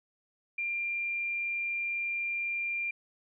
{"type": "tone", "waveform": "sine", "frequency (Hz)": 2386, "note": "D7", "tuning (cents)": 27, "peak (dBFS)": -30, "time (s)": [0.58, 2.91], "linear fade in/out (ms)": 5, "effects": []}